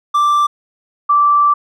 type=tone pair in turn; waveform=triangle / sine; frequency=1174.7 / 1167.3 Hz; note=D6 / D6; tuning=0 / -11 cents; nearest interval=unison; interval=11 cents; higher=first; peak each=-8 / -8 dBFS; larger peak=neither; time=0.14-0.47 / 1.09-1.54 s; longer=second; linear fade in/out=10 ms; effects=none